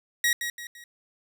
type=tone with echo; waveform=sawtooth; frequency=1900 Hz; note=A#6; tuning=33 cents sharp; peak=-17 dBFS; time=0.24-0.33 s; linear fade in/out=2 ms; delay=170 ms; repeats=3; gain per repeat=-8 dB; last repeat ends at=0.84 s; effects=none